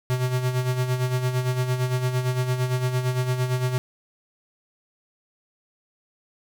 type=tone with tremolo; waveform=square; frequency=126.7 Hz; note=B2; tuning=45 cents sharp; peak=-20 dBFS; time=0.1-3.78 s; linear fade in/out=0 ms; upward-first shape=sine; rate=8.8 Hz; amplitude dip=60%; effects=none